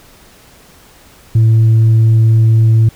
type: tone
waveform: sine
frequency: 112 Hz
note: A2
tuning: 31 cents sharp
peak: -3 dBFS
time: 1.35-2.89 s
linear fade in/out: 5 ms
effects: tanh soft clip ceiling -4 dBFS + pink hiss -43 dBFS RMS until 2.95 s